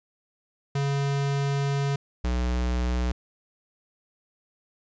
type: tone pair in turn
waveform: square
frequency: 140 / 61.29 Hz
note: C#3 / B1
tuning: +18 / -13 cents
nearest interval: octave + major second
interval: 1431 cents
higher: first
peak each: -24 dBFS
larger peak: neither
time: 0.75-1.96 / 2.24-3.12 s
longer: first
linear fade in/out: 5 ms
effects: resampled to 16000 Hz + 11-bit